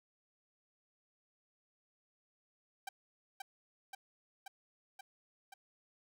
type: tone with echo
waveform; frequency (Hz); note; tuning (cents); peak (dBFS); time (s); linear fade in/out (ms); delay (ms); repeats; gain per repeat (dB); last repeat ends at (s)
sawtooth; 781; G5; -7; -36; 2.87-2.89; 5; 530; 5; -2; 5.54
effects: none